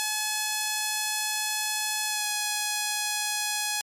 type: tone with pitch glide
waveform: 5% pulse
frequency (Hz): 853 to 839.8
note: G#5 to G#5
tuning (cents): +46 to +19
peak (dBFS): -14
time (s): 0-3.81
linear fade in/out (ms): 0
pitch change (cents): -27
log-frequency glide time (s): 2.06-2.26
effects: MP3 64 kbps